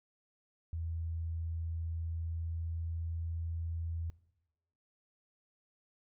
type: tone with pitch glide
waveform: sine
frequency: 82.41 to 82.98 Hz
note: E2 to E2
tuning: 0 to +12 cents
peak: -35 dBFS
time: 0.73-4.1 s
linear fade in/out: 0 ms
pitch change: +12 cents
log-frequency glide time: 1.87-3.31 s
effects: noise-tail reverb RT60 0.9 s tail -20 dB re dry